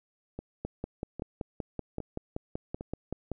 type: two click trains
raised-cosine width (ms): 2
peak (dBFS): -24 / -20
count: 4 / 15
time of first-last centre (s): 0.39-2.809 / 0.65-3.317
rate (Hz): 1.24 / 5.25
effects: none